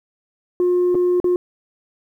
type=tone with dropouts; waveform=sine; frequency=357.4 Hz; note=F4; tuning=40 cents sharp; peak=-12 dBFS; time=0.6-1.36 s; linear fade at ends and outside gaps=1 ms; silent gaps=0.946-0.952 / 1.201-1.243 s; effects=tanh soft clip ceiling -12 dBFS + 9-bit